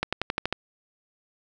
accelerating click train, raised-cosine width 0.3 ms, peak -9 dBFS, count 7, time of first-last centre 0.03-0.526 s, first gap 96 ms, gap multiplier 0.94, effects none

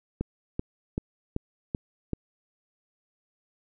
click train, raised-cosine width 3 ms, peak -15 dBFS, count 6, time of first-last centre 0.21-2.133 s, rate 2.6 Hz, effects none

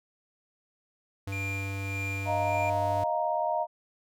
square tone, 98 Hz, G2, in tune, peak -33 dBFS, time 1.27-3.04 s, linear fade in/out 5 ms
triangle tone with tremolo, 2391 Hz, D7, 30 cents sharp, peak -31 dBFS, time 1.32-2.7 s, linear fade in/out 5 ms, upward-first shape sine, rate 1.7 Hz, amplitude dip 60%
sine chord, Eb suspended second, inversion none, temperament just, 622.3 / 700 / 933.4 Hz, Eb5 / F5 / Bb5, 0 / +4 / +2 cents, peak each -30 dBFS, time 2.25-3.67 s, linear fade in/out 50 ms
effects none

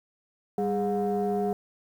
sine tone cluster, 198.1 / 412 / 720 Hz, G3 / G#4 / F#5, +18 / -14 / -47 cents, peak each -28 / -26 / -29 dBFS, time 0.58-1.53 s, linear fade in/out 2 ms, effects tanh soft clip ceiling -19 dBFS + 9-bit

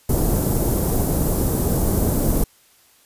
pink band-stop noise, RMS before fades -19 dBFS, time 0.09-2.44 s, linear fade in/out 5 ms, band 520 to 13000 Hz, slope 12 dB/octave, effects white hiss -55 dBFS RMS until 3.05 s + resampled to 32000 Hz

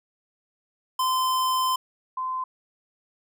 square / sine tone pair in turn, 1031 / 1031 Hz, C6 / C6, -26 / -26 cents, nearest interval unison, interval 0 cents, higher neither, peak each -22 / -26 dBFS, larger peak first, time 0.99-1.76 / 2.17-2.44 s, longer first, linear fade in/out 5 ms, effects none

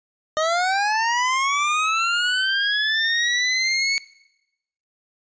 25% pulse linear sweep, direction up, 612 to 2227 Hz, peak -15 dBFS, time 0.37-3.98 s, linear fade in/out 0 ms, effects noise-tail reverb RT60 0.9 s tail -21 dB re dry + resampled to 16000 Hz

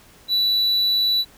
triangle tone, 3951 Hz, B7, in tune, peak -15 dBFS, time 0.28-1.25 s, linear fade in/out 50 ms, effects pink hiss -50 dBFS RMS until 1.37 s

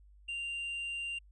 triangle tone, 2781 Hz, F7, 8 cents flat, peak -34 dBFS, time 0.28-1.19 s, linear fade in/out 10 ms, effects added 50 Hz sine -56 dBFS peak until 1.31 s + resampled to 24000 Hz

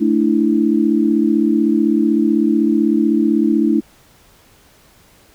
sine chord, A suspended fourth, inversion none, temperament equal, 220 / 293.7 / 329.6 Hz, A3 / D4 / E4, 0 / 0 / 0 cents, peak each -16 dBFS, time 0-3.81 s, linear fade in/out 20 ms, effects pink hiss -50 dBFS RMS until 5.34 s

